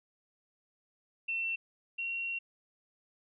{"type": "tone pair in turn", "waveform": "sine", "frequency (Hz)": [2698, 2739], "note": ["E7", "F7"], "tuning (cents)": [40, -34], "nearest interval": "unison", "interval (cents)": 26, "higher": "second", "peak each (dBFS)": [-31, -33], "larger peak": "first", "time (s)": [[1.28, 1.56], [1.98, 2.39]], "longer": "second", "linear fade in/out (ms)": 10, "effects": []}